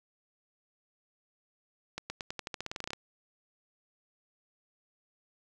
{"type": "accelerating click train", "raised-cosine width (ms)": 0.2, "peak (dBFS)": -19, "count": 16, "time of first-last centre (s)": [1.98, 2.933], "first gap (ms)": 120, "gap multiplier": 0.9, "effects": []}